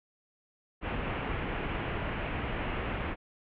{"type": "low-pass noise", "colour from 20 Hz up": "pink", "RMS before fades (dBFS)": -34, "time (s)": [0.81, 3.16], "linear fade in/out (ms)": 50, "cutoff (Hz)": 2900, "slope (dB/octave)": 48, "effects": []}